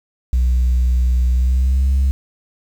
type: tone with pitch glide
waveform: sine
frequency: 62 to 67.22 Hz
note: B1 to C2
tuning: +7 to +47 cents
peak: -10 dBFS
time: 0.33-2.11 s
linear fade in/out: 0 ms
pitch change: +140 cents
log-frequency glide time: 1.32-1.9 s
effects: tanh soft clip ceiling -10 dBFS + 7-bit